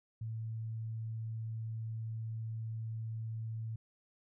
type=tone; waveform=sine; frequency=111.9 Hz; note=A2; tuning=30 cents sharp; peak=-37 dBFS; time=0.21-3.76 s; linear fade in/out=5 ms; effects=none